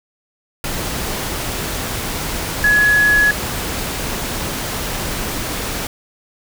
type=tone in noise; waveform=sine; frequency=1688 Hz; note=G#6; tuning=28 cents sharp; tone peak=-10 dBFS; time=2.64-3.31 s; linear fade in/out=2 ms; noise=pink; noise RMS=-23 dBFS; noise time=0.64-5.87 s; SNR=+10 dB; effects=none